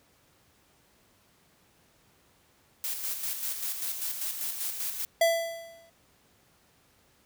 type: noise with tremolo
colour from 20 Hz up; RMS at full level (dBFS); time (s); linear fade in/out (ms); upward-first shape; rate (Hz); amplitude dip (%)
blue; -32; 2.84-5.05; 0; square; 5.1; 45
type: tone with exponential decay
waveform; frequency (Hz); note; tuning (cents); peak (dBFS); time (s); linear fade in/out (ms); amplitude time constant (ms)
square; 667; E5; +20; -19; 5.21-5.9; 5; 150
effects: pink hiss -64 dBFS RMS until 7.25 s + high-pass 60 Hz 12 dB/octave